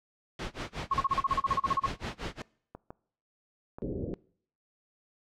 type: noise with tremolo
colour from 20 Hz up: pink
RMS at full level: -34 dBFS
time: 0.39-2.42 s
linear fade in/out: 2 ms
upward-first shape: sine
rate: 5.5 Hz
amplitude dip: 100%
type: tone bursts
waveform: sine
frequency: 1091 Hz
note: C#6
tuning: 28 cents flat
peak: -23 dBFS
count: 15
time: 0.91-1.863 s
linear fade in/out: 5 ms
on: 29 ms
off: 37 ms
type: clicks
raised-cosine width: 1 ms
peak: -28 dBFS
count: 3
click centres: 2.75 / 2.905 / 3.785 s
type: low-pass noise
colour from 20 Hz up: white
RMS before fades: -35 dBFS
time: 3.82-4.14 s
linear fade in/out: 0 ms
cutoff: 500 Hz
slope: 48 dB/octave
effects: noise-tail reverb RT60 0.6 s tail -23 dB re dry + low-pass 4000 Hz 12 dB/octave